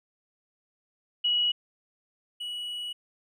sine / triangle tone pair in turn, 2919 / 2930 Hz, F#7 / F#7, -24 / -18 cents, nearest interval unison, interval 6 cents, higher second, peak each -22 / -31 dBFS, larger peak first, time 1.24-1.52 / 2.4-2.93 s, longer second, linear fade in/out 10 ms, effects none

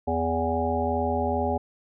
harmonic tone, 82.41 Hz, E2, in tune, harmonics 1 / 3 / 5 / 7 / 9 / 10, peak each -30 / -30 / -30 / -30 / -30 / -30 dBFS, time 0.07-1.58 s, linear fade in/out 10 ms, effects none

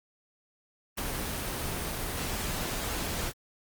pink noise with ADSR envelope, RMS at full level -30 dBFS, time 0.97-3.33 s, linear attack 15 ms, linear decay 19 ms, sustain -3 dB, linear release 53 ms, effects Opus 24 kbps

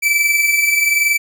45% pulse tone pair together, 2315 / 2336 Hz, D7 / D7, -25 / -10 cents, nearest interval unison, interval 15 cents, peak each -13 / -20 dBFS, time 0.02-1.18 s, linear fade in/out 20 ms, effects none

